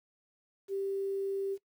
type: tone with quantisation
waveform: sine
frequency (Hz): 392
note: G4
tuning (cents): 0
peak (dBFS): -31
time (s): 0.68-1.58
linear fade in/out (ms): 50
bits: 10
effects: noise-tail reverb RT60 0.1 s tail -18 dB re dry